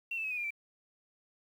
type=tone with pitch steps; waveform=sine; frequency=2721 / 2639 / 2559 / 2482 / 2407 / 2335 Hz; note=F7 / E7 / D#7 / D#7 / D7 / D7; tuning=-46 / +1 / +48 / -5 / +42 / -11 cents; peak=-33 dBFS; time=0.11-0.506 s; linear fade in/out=5 ms; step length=66 ms; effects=10-bit